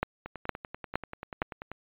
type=two click trains; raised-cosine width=0.5 ms; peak=-11 / -23 dBFS; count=4 / 16; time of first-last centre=0.03-1.419 / 0.26-1.716 s; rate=2.16 / 10.3 Hz; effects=resampled to 8000 Hz